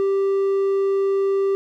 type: tone with hard clipping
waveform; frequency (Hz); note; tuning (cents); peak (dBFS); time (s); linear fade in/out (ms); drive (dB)
sine; 392; G4; 0; -18; 0-1.55; 0; 3
effects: none